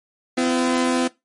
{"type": "tone pair together", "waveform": "sawtooth", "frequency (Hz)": [254.7, 340], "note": ["C4", "F4"], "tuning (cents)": [-46, -46], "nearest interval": "perfect fourth", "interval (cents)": 500, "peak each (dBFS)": [-15, -20], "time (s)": [0.37, 1.08], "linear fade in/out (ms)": 10, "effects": ["noise-tail reverb RT60 0.2 s tail -20 dB re dry", "MP3 48 kbps"]}